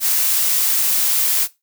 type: noise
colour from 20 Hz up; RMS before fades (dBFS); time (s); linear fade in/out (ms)
blue; -17; 0-1.48; 50
effects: noise-tail reverb RT60 0.2 s tail -17 dB re dry